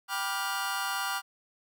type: chord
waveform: sawtooth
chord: G dominant seventh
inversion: none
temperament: just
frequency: 784 / 980 / 1176 / 1411.2 Hz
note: G5 / B5 / D6 / F6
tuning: 0 / -14 / +2 / +18 cents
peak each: -32 / -33 / -32 / -30 dBFS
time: 0.08-1.22 s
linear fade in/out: 50 ms
effects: none